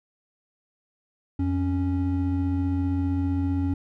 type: tone pair together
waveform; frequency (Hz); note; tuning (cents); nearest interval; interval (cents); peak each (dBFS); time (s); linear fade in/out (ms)
triangle; 87.31 / 277.2; F2 / C#4; 0 / 0; octave + minor sixth; 2000; -23; 1.39-3.74; 5
effects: none